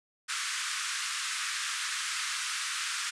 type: band-pass noise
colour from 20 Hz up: pink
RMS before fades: -34 dBFS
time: 0.28-3.11 s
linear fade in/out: 20 ms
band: 1200 to 9600 Hz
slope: 48 dB/octave
effects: none